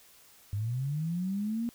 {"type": "linear sweep", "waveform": "sine", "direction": "up", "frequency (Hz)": [98, 238.9], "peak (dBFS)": -29, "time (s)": [0.53, 1.69], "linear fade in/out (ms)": 0, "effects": ["white hiss -58 dBFS RMS until 1.74 s"]}